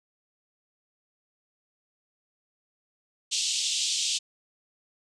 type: band-pass noise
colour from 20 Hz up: pink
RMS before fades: -28 dBFS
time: 3.31-4.19 s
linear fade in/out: 20 ms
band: 2900 to 8200 Hz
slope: 48 dB/octave
effects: none

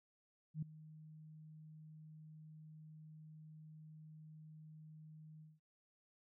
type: tone with ADSR envelope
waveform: sine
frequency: 155.5 Hz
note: D#3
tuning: 1 cent flat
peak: -36 dBFS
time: 0.54-5.6 s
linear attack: 84 ms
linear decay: 3 ms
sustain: -18 dB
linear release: 190 ms
effects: none

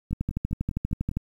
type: two click trains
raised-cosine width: 5 ms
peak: -22 / -14 dBFS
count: 6 / 14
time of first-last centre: 0.11-1.114 / 0.13-1.17 s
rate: 4.98 / 12.5 Hz
effects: 9-bit

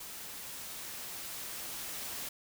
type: noise with level ramp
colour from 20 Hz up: white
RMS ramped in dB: -45 to -40 dBFS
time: 0-2.29 s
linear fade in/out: 5 ms
effects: none

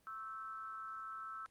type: tone with amplitude modulation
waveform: sine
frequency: 1318.5 Hz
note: E6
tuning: in tune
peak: -40 dBFS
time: 0.07-1.46 s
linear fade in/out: 0 ms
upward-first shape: sine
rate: 221 Hz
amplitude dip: 75%
effects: pink hiss -73 dBFS RMS until 1.5 s + Opus 24 kbps

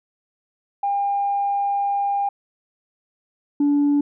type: tone pair in turn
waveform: sine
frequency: 803 / 288.3 Hz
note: G5 / D4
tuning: +41 / -32 cents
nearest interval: octave + tritone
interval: 1773 cents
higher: first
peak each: -18 / -13 dBFS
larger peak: second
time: 0.83-2.29 / 3.6-4.01 s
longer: first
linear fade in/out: 5 ms
effects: tanh soft clip ceiling -13 dBFS

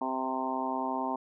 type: harmonic tone with a mistuned harmonic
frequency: 130.81 Hz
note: C3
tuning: in tune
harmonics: 2 / 3 / 4 / 5 / 6 / 7 / 8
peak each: -35 / -41 / -45 / -38 / -37 / -34 / -38 dBFS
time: 0.01-1.16 s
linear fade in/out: 5 ms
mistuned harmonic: 4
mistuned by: -18 cents
effects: none

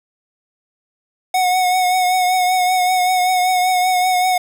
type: tone with vibrato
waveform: square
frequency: 734 Hz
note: F#5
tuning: 14 cents flat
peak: -14 dBFS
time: 1.34-4.38 s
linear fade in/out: 5 ms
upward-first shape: triangle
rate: 5.2 Hz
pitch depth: 35 cents each way
effects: 7-bit

